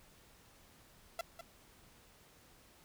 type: tone with echo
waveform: sawtooth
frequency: 675 Hz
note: E5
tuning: 41 cents sharp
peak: -32 dBFS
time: 1.19-1.21 s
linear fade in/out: 2 ms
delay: 200 ms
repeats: 1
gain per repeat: -10 dB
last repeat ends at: 1.41 s
effects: pink hiss -63 dBFS RMS until 2.84 s